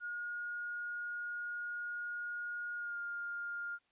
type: tone with pitch glide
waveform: sine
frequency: 1434 to 1408.6 Hz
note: F6 to F6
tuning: +45 to +14 cents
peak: -38 dBFS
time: 0-3.79 s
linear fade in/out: 50 ms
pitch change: -31 cents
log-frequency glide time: 2.76-2.98 s
effects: white hiss -75 dBFS RMS until 3.91 s + resampled to 8000 Hz